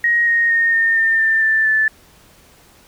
sine tone with pitch steps, 1883 / 1863.5 / 1844.2 / 1825.2 / 1806.3 / 1787.6 / 1769.1 / 1750.8 Hz, A#6 / A#6 / A#6 / A#6 / A6 / A6 / A6 / A6, +17 / -1 / -19 / -37 / +45 / +27 / +9 / -9 cents, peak -12 dBFS, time 0.04-1.88 s, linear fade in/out 2 ms, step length 230 ms, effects pink hiss -49 dBFS RMS until 2.87 s

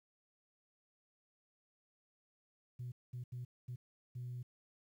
sine tone bursts at uneven times, 123.47 Hz, B2, in tune, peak -40 dBFS, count 5, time 2.79-2.92 / 3.13-3.24 / 3.32-3.45 / 3.68-3.76 / 4.15-4.43 s, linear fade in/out 10 ms, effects tanh soft clip ceiling -38 dBFS + 12-bit

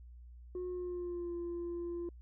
sine tone with pitch glide, 361.7 to 344.8 Hz, F#4 to F4, -39 to -22 cents, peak -35 dBFS, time 0.55-2.09 s, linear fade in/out 2 ms, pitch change -83 cents, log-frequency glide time 0.69-1.34 s, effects tanh soft clip ceiling -35 dBFS + added 60 Hz sine -50 dBFS peak until 2.21 s

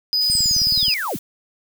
triangle tone, 4978 Hz, D#8, in tune, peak -15 dBFS, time 0.13-0.94 s, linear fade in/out 0 ms
blue noise, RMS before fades -34 dBFS, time 0.21-1.19 s, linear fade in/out 5 ms
click train, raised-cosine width 5 ms, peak -20 dBFS, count 12, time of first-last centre 0.3-0.882 s, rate 18.9 Hz
sine linear sweep, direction down, 8760 to 65.41 Hz, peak -22 dBFS, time 0.3-1.17 s, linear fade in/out 10 ms
effects none

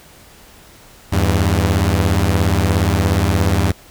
sawtooth beating tone pair, 82.2 / 99.2 Hz, E2 / G2, -4 / +21 cents, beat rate 17 Hz, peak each -12 dBFS, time 1.12-3.72 s, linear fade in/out 10 ms, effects pink hiss -44 dBFS RMS until 3.9 s

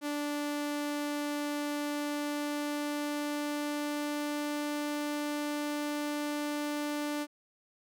sawtooth tone with pitch glide, 292.7 to 294.7 Hz, D4 to D4, -6 to +6 cents, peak -28 dBFS, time 0.01-7.27 s, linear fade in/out 50 ms, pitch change +12 cents, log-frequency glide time 1.69-4.66 s, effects none

